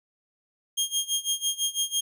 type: tone with tremolo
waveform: 20% pulse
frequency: 3232 Hz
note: G#7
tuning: 48 cents flat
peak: -17 dBFS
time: 0.77-2.01 s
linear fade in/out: 10 ms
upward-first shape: sine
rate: 6 Hz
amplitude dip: 90%
effects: none